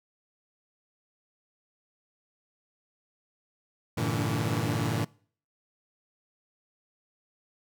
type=tone cluster; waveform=sawtooth; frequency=98 / 114.3 / 146 / 163.9 / 285.8 Hz; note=G2 / A#2 / D3 / E3 / D4; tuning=0 / -34 / -10 / -10 / -47 cents; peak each=-31 / -26 / -29 / -30 / -32 dBFS; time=3.97-5.05 s; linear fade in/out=10 ms; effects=noise-tail reverb RT60 0.5 s tail -24 dB re dry